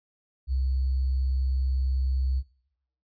sine tone with sample-and-hold, 65.41 Hz, C2, in tune, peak -23 dBFS, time 0.47-2.43 s, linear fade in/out 50 ms, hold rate 4410 Hz, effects noise-tail reverb RT60 0.7 s tail -20 dB re dry + resampled to 11025 Hz

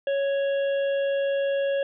harmonic tone, 554.4 Hz, C#5, in tune, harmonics 1 / 3 / 5 / 6, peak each -22 / -36 / -41 / -43 dBFS, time 0.07-1.83 s, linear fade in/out 2 ms, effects none

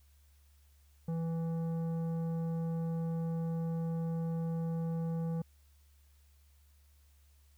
sine tone with tanh clipping, 164.9 Hz, E3, 1 cent sharp, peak -34 dBFS, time 1.08-5.42 s, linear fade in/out 5 ms, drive 11 dB, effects added 71 Hz sine -61 dBFS peak until 7.57 s + white hiss -72 dBFS RMS until 7.57 s

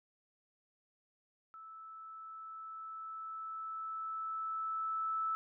sine tone with level ramp, 1312 Hz, E6, 9 cents flat, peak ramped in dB -49 to -32 dBFS, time 1.54-5.35 s, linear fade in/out 0 ms, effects none

